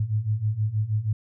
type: beating tone pair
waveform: sine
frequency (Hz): 103.83 / 110.13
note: G#2 / A2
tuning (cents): 0 / +2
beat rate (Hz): 6.3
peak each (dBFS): -27 / -24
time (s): 0-1.13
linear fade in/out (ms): 5
effects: none